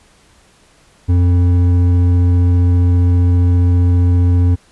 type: tone with hard clipping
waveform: triangle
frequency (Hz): 88.5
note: F2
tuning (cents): +23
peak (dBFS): -10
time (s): 1.08-4.56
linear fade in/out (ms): 20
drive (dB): 11
effects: pink hiss -50 dBFS RMS until 4.71 s + resampled to 24000 Hz